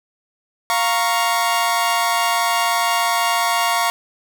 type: chord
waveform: sawtooth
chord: Bb minor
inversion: second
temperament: equal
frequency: 698.5 / 932.3 / 1108.7 Hz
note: F5 / Bb5 / Db6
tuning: 0 / 0 / 0 cents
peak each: -17 dBFS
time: 0.7-3.9 s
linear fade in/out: 0 ms
effects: none